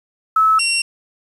sine / 20% pulse tone pair in turn, 1300 / 2739 Hz, E6 / F7, -24 / -34 cents, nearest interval octave + minor second, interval 1290 cents, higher second, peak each -10 / -11 dBFS, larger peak first, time 0.36-0.59 / 0.59-0.82 s, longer neither, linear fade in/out 5 ms, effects resampled to 32000 Hz + 7-bit

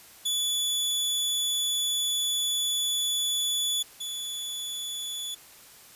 sawtooth tone pair in turn, 3445 / 3445 Hz, A7 / A7, -37 / -37 cents, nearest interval unison, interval 0 cents, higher neither, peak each -22 / -29 dBFS, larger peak first, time 0.25-3.83 / 4-5.35 s, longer first, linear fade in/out 10 ms, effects white hiss -51 dBFS RMS until 5.95 s + resampled to 32000 Hz

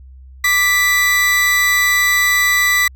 40% pulse tone pair together, 1173.8 / 1975.5 Hz, D6 / B6, -1 / 0 cents, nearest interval major sixth, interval 901 cents, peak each -21 / -11 dBFS, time 0.44-2.88 s, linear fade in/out 5 ms, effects added 65 Hz sine -36 dBFS peak until 2.95 s

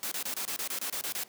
white noise bursts, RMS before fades -34 dBFS, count 11, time 0.03-1.235 s, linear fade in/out 0 ms, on 85 ms, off 27 ms, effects pink hiss -56 dBFS RMS until 1.28 s + high-pass 200 Hz 12 dB/octave

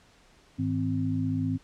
sine tone cluster, 104.4 / 159.8 / 260.9 Hz, G#2 / D#3 / C4, +10 / +47 / -5 cents, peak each -30 / -32 / -28 dBFS, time 0.58-1.58 s, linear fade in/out 20 ms, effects pink hiss -59 dBFS RMS until 1.63 s + low-pass 7000 Hz 12 dB/octave

